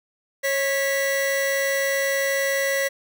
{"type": "tone pair together", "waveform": "45% pulse", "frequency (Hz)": [549.7, 1959], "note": ["C#5", "B6"], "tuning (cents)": [-15, -15], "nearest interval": "octave + minor seventh", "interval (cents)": 2200, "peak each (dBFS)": [-23, -24], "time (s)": [0.43, 2.89], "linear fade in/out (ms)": 20, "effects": []}